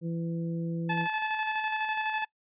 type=harmonic tone; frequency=167.2 Hz; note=E3; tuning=25 cents sharp; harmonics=1 / 2 / 3; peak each=-30 / -38 / -42 dBFS; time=0.01-1.08 s; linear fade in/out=50 ms
type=tone with tremolo; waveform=20% pulse; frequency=867 Hz; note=A5; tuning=26 cents flat; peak=-22 dBFS; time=0.89-2.25 s; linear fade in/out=10 ms; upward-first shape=square; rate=12 Hz; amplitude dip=35%
effects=noise-tail reverb RT60 0.1 s tail -22 dB re dry + resampled to 8000 Hz